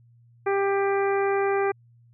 harmonic tone, 395.7 Hz, G4, 16 cents sharp, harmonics 1 / 2 / 3 / 4 / 5 / 6, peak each -22 / -28 / -32 / -34 / -36 / -38 dBFS, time 0.46-1.72 s, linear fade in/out 10 ms, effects added 118 Hz sine -53 dBFS peak until 2.13 s

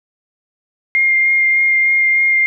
sine tone with vibrato, 2119 Hz, C7, 21 cents sharp, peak -10 dBFS, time 0.95-2.46 s, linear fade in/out 0 ms, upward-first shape sine, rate 3.3 Hz, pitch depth 10 cents each way, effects none

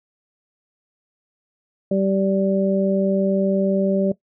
harmonic tone, 194.2 Hz, G3, 16 cents flat, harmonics 1 / 2 / 3, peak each -19 / -23 / -21 dBFS, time 1.91-4.12 s, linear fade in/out 5 ms, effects noise-tail reverb RT60 0.1 s tail -18 dB re dry

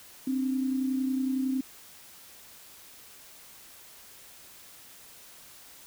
sine tone pair together, 261.6 / 292.5 Hz, C4 / D4, 0 / -7 cents, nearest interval major second, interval 193 cents, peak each -26 / -36 dBFS, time 0.27-1.61 s, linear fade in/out 5 ms, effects white hiss -51 dBFS RMS until 5.86 s

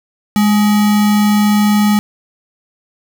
sine tone with sample-and-hold, 208 Hz, G#3, 3 cents sharp, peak -8 dBFS, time 0.36-1.99 s, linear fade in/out 0 ms, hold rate 1050 Hz, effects none

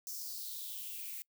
violet noise with high-pass filter sweep, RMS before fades -43 dBFS, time 0.07-1.22 s, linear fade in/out 0 ms, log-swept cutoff 5800 to 2100 Hz, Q 4.4, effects noise-tail reverb RT60 0.1 s tail -25 dB re dry

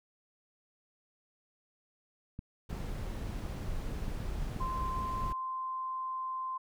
clicks, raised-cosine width 5 ms, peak -28 dBFS, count 8, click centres 2.391 / 2.729 / 3.294 / 3.454 / 3.924 / 4.081 / 4.204 / 4.563 s
brown noise, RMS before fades -37 dBFS, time 2.69-5.33 s, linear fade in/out 10 ms
sine tone, 1041 Hz, C6, 9 cents flat, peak -34 dBFS, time 4.6-6.58 s, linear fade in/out 10 ms
effects none

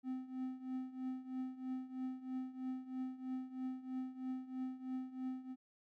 triangle tone with tremolo, 258.1 Hz, C4, 23 cents flat, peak -35 dBFS, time 0.03-5.56 s, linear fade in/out 50 ms, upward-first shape triangle, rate 3.1 Hz, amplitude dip 85%, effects none

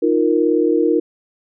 sine chord, Eb suspended second, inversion none, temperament equal, 311.1 / 349.2 / 466.2 Hz, Eb4 / F4 / Bb4, 0 / 0 / 0 cents, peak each -17 dBFS, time 0.02-1 s, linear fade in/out 10 ms, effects none

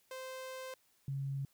sawtooth / sine tone pair in turn, 520 / 137.47 Hz, C5 / C#3, -11 / -14 cents, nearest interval octave + major seventh, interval 2303 cents, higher first, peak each -39 / -35 dBFS, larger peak second, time 0.11-0.74 / 1.08-1.45 s, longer first, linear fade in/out 2 ms, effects white hiss -72 dBFS RMS until 1.53 s

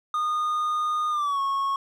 triangle tone with pitch glide, 1226 to 1098.6 Hz, D#6 to C#6, -26 to -16 cents, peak -21 dBFS, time 0.14-1.76 s, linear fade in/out 2 ms, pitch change -190 cents, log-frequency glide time 1.1-1.4 s, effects none

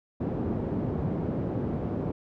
pink band-pass noise, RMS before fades -30 dBFS, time 0.2-2.12 s, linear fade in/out 10 ms, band 110 to 410 Hz, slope 12 dB/octave, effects none

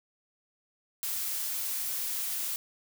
blue noise, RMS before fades -33 dBFS, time 1.03-2.56 s, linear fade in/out 0 ms, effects none

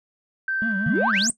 sine tone with tremolo, 1558 Hz, G6, 11 cents flat, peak -22 dBFS, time 0.48-1.27 s, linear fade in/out 2 ms, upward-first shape square, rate 2.1 Hz, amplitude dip 25%
triangle tone with vibrato, 210 Hz, G#3, 19 cents sharp, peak -22 dBFS, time 0.62-1.3 s, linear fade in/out 0 ms, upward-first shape triangle, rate 4.9 Hz, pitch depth 200 cents each way
sine exponential sweep, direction up, 130 to 9240 Hz, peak -19 dBFS, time 0.86-1.31 s, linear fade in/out 5 ms
effects noise-tail reverb RT60 0.1 s tail -17 dB re dry + tanh soft clip ceiling -11 dBFS

